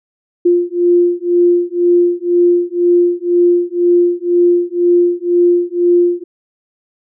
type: beating tone pair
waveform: sine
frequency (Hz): 349.2 / 351.2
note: F4 / F4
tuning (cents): 0 / +10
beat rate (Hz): 2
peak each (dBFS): -12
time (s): 0.45-6.24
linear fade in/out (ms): 10
effects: none